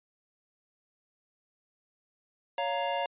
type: chord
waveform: square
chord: Bb minor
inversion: first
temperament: just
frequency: 559.4 / 699.2 / 932.3 Hz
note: Db5 / F5 / Bb5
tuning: +16 / +2 / 0 cents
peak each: -34 dBFS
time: 2.58-3.06 s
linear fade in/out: 2 ms
effects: resampled to 8000 Hz